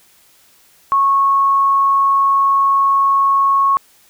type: tone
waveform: sine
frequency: 1100 Hz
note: C#6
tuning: 14 cents flat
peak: -10 dBFS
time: 0.92-3.77 s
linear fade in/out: 0 ms
effects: white hiss -51 dBFS RMS until 4.09 s